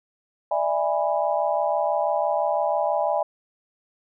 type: chord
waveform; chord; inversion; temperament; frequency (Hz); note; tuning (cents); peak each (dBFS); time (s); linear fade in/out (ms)
sine; E dominant seventh; third; just; 593.3 / 659.3 / 824.1 / 988.9; D5 / E5 / G#5 / B5; +18 / 0 / -14 / +2; -25 / -25 / -25 / -30; 0.51-3.23; 5
effects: none